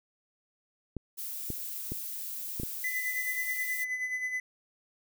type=clicks; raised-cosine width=3 ms; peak=-22 dBFS; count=5; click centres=0.967 / 1.503 / 1.92 / 2.599 / 2.634 s
type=noise; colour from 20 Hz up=violet; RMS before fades=-38 dBFS; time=1.17-3.85 s; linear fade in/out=20 ms
type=tone with tremolo; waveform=triangle; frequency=2010 Hz; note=B6; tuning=30 cents sharp; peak=-27 dBFS; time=2.84-4.4 s; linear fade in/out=2 ms; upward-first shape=sine; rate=9.4 Hz; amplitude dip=55%
effects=none